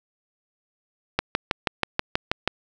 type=click train; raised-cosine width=0.3 ms; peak=-4 dBFS; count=9; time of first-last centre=1.19-2.476 s; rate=6.22 Hz; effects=none